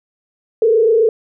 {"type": "tone with frequency modulation", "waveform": "sine", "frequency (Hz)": 448.5, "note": "A4", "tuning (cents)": 33, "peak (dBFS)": -9, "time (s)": [0.62, 1.09], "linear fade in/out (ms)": 2, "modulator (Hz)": 27.6, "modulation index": 0.94, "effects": []}